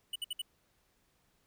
square tone bursts, 2960 Hz, F#7, in tune, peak -35 dBFS, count 4, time 0.13-0.418 s, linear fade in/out 5 ms, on 27 ms, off 60 ms, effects pink hiss -73 dBFS RMS until 1.46 s

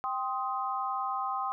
sine chord, C minor, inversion second, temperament just, 784.9 / 1046.5 / 1255.8 Hz, G5 / C6 / Eb6, +2 / 0 / +16 cents, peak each -34 dBFS, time 0.04-1.52 s, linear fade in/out 0 ms, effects none

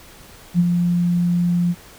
sine tone with ADSR envelope, 174.61 Hz, F3, in tune, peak -10 dBFS, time 0.54-1.75 s, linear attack 52 ms, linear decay 39 ms, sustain -5 dB, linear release 45 ms, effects pink hiss -44 dBFS RMS until 1.98 s

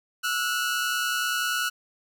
sawtooth tone pair together, 1327.8 / 1458 Hz, E6 / F#6, +12 / -26 cents, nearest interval major second, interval 162 cents, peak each -27 / -22 dBFS, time 0.23-1.7 s, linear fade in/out 20 ms, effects none

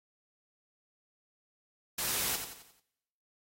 white noise with echo, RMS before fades -33 dBFS, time 1.98-2.36 s, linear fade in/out 5 ms, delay 88 ms, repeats 5, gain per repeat -7 dB, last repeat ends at 2.8 s, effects noise-tail reverb RT60 0.9 s tail -22 dB re dry + AAC 48 kbps

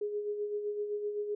sine tone with tremolo, 415.3 Hz, G#4, in tune, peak -30 dBFS, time 0.01-1.35 s, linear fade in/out 5 ms, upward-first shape sine, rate 7.8 Hz, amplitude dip 50%, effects none

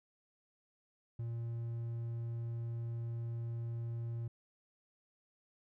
triangle tone, 116.54 Hz, A#2, in tune, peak -35 dBFS, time 1.19-4.28 s, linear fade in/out 5 ms, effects none

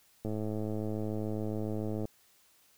click train, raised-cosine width 2 ms, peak -23 dBFS, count 194, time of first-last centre 0.25-2.054 s, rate 107 Hz, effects white hiss -65 dBFS RMS until 2.77 s

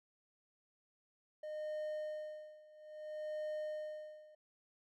triangle tone with tremolo, 612 Hz, D#5, 29 cents flat, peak -36 dBFS, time 1.43-4.35 s, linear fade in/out 5 ms, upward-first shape sine, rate 0.6 Hz, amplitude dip 90%, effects none

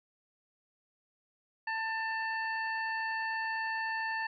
harmonic tone, 891 Hz, A5, 22 cents sharp, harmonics 1 / 2 / 3 / 5, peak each -36 / -34 / -44 / -49 dBFS, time 1.67-4.27 s, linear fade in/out 5 ms, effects none

